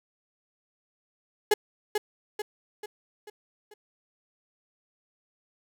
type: tone with echo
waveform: 35% pulse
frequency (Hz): 420.7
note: G#4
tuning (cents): +22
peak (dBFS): -16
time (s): 1.51-1.54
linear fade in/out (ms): 5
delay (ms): 440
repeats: 5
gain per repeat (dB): -6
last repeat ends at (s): 3.74
effects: none